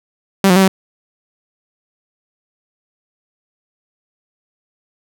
sawtooth tone with pitch steps, 194.7 / 179.9 / 192.7 / 190.1 Hz, G3 / F#3 / G3 / F#3, -12 / -48 / -29 / +47 cents, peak -4 dBFS, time 0.44-0.68 s, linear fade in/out 2 ms, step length 60 ms, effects none

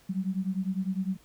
sine beating tone pair, 185 / 194.9 Hz, F#3 / G3, 0 / -10 cents, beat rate 9.9 Hz, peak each -30 / -31 dBFS, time 0.09-1.17 s, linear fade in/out 10 ms, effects pink hiss -60 dBFS RMS until 1.24 s

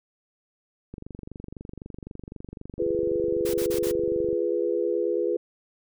click train, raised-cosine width 3 ms, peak -25 dBFS, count 82, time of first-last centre 0.94-4.329 s, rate 23.9 Hz
sine chord, F diminished, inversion none, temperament equal with one note detuned, 346 / 415.3 / 493.9 Hz, F4 / Ab4 / Cb5, -16 / 0 / 0 cents, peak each -27 dBFS, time 2.79-5.37 s, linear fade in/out 5 ms
white noise bursts, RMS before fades -36 dBFS, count 4, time 3.45-3.918 s, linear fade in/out 10 ms, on 90 ms, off 36 ms
effects none

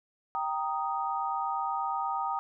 sine chord, Eb major, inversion first, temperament equal, 784 / 932.3 / 1244.5 Hz, G5 / Bb5 / Eb6, 0 / 0 / 0 cents, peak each -33 dBFS, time 0.35-2.39 s, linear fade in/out 0 ms, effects none

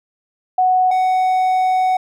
sine / triangle tone pair in turn, 740 / 744.7 Hz, F#5 / F#5, 0 / +11 cents, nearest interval unison, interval 11 cents, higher second, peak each -11 dBFS, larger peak neither, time 0.58-0.91 / 0.91-1.97 s, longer second, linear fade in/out 5 ms, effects none

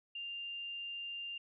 sine tone, 2794 Hz, F7, in tune, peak -40 dBFS, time 0.15-1.38 s, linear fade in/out 5 ms, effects none

